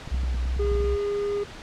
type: clicks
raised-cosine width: 5 ms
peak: -24 dBFS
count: 11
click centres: 0.076 / 0.145 / 0.235 / 0.346 / 0.456 / 0.566 / 0.646 / 0.718 / 0.753 / 0.805 / 0.844 s
type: tone with vibrato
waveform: sine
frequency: 62.4 Hz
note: B1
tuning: 19 cents sharp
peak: -23 dBFS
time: 0.11-0.96 s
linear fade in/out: 10 ms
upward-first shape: triangle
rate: 2.7 Hz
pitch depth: 59 cents each way
type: tone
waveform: triangle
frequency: 407.8 Hz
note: G#4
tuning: 32 cents flat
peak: -22 dBFS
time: 0.59-1.44 s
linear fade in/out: 10 ms
effects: pink hiss -41 dBFS RMS until 1.62 s + low-pass 5000 Hz 12 dB/octave